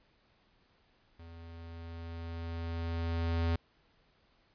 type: tone with level ramp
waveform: square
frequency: 83.5 Hz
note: E2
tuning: 23 cents sharp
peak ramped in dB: -49 to -28 dBFS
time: 1.19-3.56 s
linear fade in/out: 5 ms
effects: pink hiss -69 dBFS RMS until 4.54 s + resampled to 11025 Hz